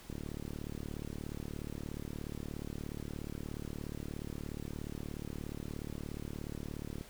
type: click train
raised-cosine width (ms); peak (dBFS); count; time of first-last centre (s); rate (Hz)
3; -28; 256; 0.1-7.011; 36.9
effects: pink hiss -55 dBFS RMS until 7.09 s